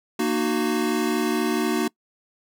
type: chord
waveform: square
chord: D# minor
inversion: second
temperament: equal with one note detuned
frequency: 233.1 / 305.6 / 370 Hz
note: A#3 / D#4 / F#4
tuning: 0 / -31 / 0 cents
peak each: -26 dBFS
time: 0.19-1.88 s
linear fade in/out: 5 ms
effects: noise-tail reverb RT60 0.1 s tail -24 dB re dry